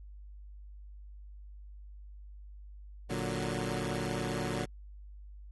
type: chord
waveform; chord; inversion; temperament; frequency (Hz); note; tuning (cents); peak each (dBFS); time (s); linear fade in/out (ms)
15% pulse; Bb augmented; none; equal; 116.54 / 146.83 / 185; Bb2 / D3 / F#3; 0 / 0 / 0; -30 / -31 / -31; 3.09-4.66; 20
effects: added 50 Hz sine -46 dBFS peak until 5.51 s + AAC 32 kbps